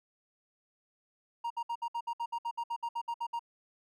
triangle tone bursts, 937 Hz, A#5, 9 cents sharp, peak -30 dBFS, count 16, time 1.44-3.394 s, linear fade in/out 10 ms, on 64 ms, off 62 ms, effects none

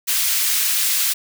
white high-pass noise, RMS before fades -19 dBFS, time 0.07-1.14 s, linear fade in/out 20 ms, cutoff 1900 Hz, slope 12 dB/octave, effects none

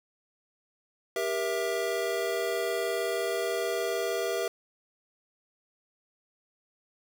square chord, E diminished, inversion first, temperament just, 395.6 / 474.7 / 659.3 Hz, G4 / Bb4 / E5, +16 / +31 / 0 cents, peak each -33 dBFS, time 1.16-4.48 s, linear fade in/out 2 ms, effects none

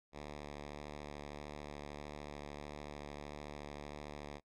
5% pulse tone with vibrato, 73.42 Hz, D2, in tune, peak -34 dBFS, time 0.12-4.41 s, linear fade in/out 50 ms, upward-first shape sine, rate 1.6 Hz, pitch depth 14 cents each way, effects noise-tail reverb RT60 0.1 s tail -24 dB re dry + low-pass 6000 Hz 12 dB/octave

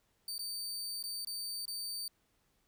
sawtooth tone with dropouts, 4600 Hz, D8, 37 cents flat, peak -35 dBFS, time 0.28-2.08 s, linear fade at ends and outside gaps 2 ms, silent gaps 0.381-0.392 / 1.027-1.038 / 1.249-1.271 / 1.655-1.679 s, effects pink hiss -75 dBFS RMS until 2.67 s

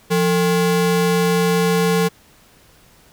square ring-modulated tone, 311.1 Hz, D#4, in tune, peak -12 dBFS, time 0.1-2.09 s, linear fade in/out 20 ms, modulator 137 Hz, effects pink hiss -51 dBFS RMS until 3.12 s

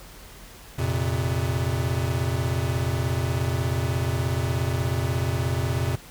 square chord, F suspended fourth, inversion none, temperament equal with one note detuned, 87.31 / 116.54 / 133.18 Hz, F2 / Bb2 / C3, 0 / 0 / +31 cents, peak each -28 dBFS, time 0.78-5.96 s, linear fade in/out 10 ms, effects added 44 Hz sine -48 dBFS peak until 6.1 s + pink hiss -46 dBFS RMS until 6.1 s

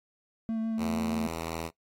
triangle tone with vibrato, 223.6 Hz, A3, 28 cents sharp, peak -26 dBFS, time 0.49-1.27 s, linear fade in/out 0 ms, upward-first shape sine, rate 6.6 Hz, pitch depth 14 cents each way
5% pulse tone with pitch glide, 83.4 to 82.25 Hz, E2 to E2, +21 to -3 cents, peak -22 dBFS, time 0.77-1.71 s, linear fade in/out 50 ms, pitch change -24 cents, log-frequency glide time 0.95-1.38 s
effects noise-tail reverb RT60 0.1 s tail -19 dB re dry + AAC 48 kbps

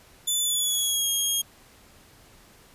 15% pulse tone with pitch glide, 3497 to 3263 Hz, A7 to G#7, -11 to -31 cents, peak -16 dBFS, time 0.27-1.42 s, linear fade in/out 10 ms, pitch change -120 cents, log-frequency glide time 0.42-1.09 s, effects pink hiss -54 dBFS RMS until 2.74 s + resampled to 32000 Hz

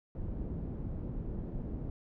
pink low-pass noise, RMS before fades -38 dBFS, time 0.15-1.9 s, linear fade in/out 2 ms, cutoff 290 Hz, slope 12 dB/octave, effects none

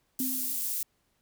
pink high-pass noise, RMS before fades -32 dBFS, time 0.19-0.83 s, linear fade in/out 2 ms, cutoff 12000 Hz, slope 12 dB/octave
sine tone with exponential decay, 258.6 Hz, C4, 20 cents flat, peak -28 dBFS, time 0.2-0.76 s, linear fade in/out 2 ms, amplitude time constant 120 ms
effects pink hiss -73 dBFS RMS until 1.21 s

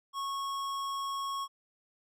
sine tone with tanh clipping, 1100 Hz, C#6, 14 cents flat, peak -35 dBFS, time 0.13-1.48 s, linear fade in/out 50 ms, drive 18 dB, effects none

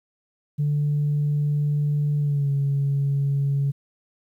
sine tone with pitch glide, 146.83 to 139.88 Hz, D3 to C#3, 0 to +16 cents, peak -18 dBFS, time 0.58-3.72 s, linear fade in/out 20 ms, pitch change -84 cents, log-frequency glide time 2.19-2.5 s, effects tanh soft clip ceiling -16 dBFS + 10-bit

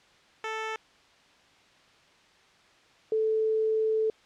10% pulse / sine tone pair in turn, 440.3 / 438.6 Hz, A4 / A4, +1 / -6 cents, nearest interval unison, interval 7 cents, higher first, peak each -23 dBFS, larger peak neither, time 0.44-0.76 / 3.12-4.1 s, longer second, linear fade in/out 2 ms, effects white hiss -59 dBFS RMS until 4.25 s + low-pass 4000 Hz 12 dB/octave

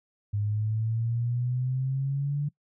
sine exponential sweep, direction up, 102.2 to 146.83 Hz, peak -25 dBFS, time 0.33-2.49 s, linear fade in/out 10 ms, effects noise-tail reverb RT60 0.1 s tail -22 dB re dry

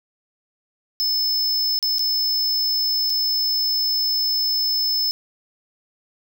square tone with dropouts, 5240 Hz, E8, 11 cents flat, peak -19 dBFS, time 1-5.11 s, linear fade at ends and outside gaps 0 ms, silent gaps 1.79-1.827 / 1.984-1.993 / 3.097-3.101 s, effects none

